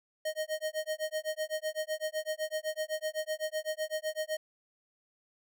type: tone with tremolo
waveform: square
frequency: 622.3 Hz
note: D#5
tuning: in tune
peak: -30 dBFS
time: 0.25-4.37 s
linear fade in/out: 5 ms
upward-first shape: sine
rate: 7.9 Hz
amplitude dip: 100%
effects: none

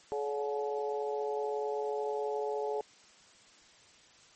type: harmonic tone with a mistuned harmonic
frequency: 142.3 Hz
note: C#3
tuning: 46 cents sharp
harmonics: 3 / 4 / 5 / 6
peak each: -33 / -39 / -41 / -39 dBFS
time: 0.12-2.81 s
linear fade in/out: 0 ms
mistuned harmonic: 5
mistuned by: +27 cents
effects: white hiss -59 dBFS RMS until 4.35 s + MP3 32 kbps

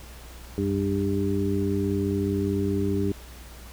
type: harmonic tone with a mistuned harmonic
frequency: 99.4 Hz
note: G2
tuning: 25 cents sharp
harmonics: 1 / 2 / 3 / 4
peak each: -28 / -28 / -28 / -28 dBFS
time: 0.58-3.12 s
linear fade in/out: 0 ms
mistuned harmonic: 1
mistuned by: -94 cents
effects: added 60 Hz sine -43 dBFS peak until 3.72 s + pink hiss -47 dBFS RMS until 3.72 s

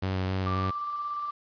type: tone with vibrato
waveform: sawtooth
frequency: 94 Hz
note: F#2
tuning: 28 cents sharp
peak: -23 dBFS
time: 0.02-0.71 s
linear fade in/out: 10 ms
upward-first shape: square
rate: 3.7 Hz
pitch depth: 13 cents each way
type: tone with tremolo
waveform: sine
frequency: 1174.7 Hz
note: D6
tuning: in tune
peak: -29 dBFS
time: 0.46-1.31 s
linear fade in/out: 10 ms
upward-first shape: square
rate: 17 Hz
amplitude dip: 25%
effects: resampled to 11025 Hz + 9-bit

